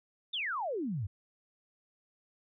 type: exponential sweep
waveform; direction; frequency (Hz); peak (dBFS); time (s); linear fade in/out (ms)
sine; down; 3737 to 88; -32; 0.33-1.07; 10
effects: none